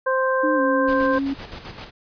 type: harmonic tone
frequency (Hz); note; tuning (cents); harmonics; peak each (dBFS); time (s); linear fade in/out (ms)
523; C5; -1; 1 / 2 / 3; -20 / -23 / -25; 0.06-1.19; 10
type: tone with pitch glide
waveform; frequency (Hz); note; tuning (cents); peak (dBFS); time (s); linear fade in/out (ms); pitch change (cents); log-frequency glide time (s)
sine; 303.4 to 275; D#4 to C#4; -44 to -14; -21; 0.43-1.34; 10; -170; 0.55-0.61
type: noise with tremolo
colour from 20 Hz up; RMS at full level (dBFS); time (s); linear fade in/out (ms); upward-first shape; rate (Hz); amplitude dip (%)
pink; -35; 0.87-1.91; 20; square; 7.7; 50
effects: resampled to 11025 Hz